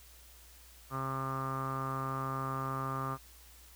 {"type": "tone with low-pass filter", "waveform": "sawtooth", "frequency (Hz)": 133.4, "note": "C3", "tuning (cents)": 34, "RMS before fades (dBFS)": -36, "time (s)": [0.9, 3.18], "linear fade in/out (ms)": 50, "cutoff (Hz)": 1200, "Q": 9.9, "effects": ["added 60 Hz sine -57 dBFS peak until 3.75 s", "white hiss -58 dBFS RMS until 3.75 s"]}